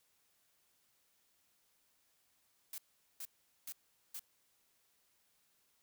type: noise bursts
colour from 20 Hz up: blue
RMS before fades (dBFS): -45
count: 4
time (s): 2.73-4.194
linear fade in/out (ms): 2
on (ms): 51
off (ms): 420
effects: white hiss -75 dBFS RMS until 5.82 s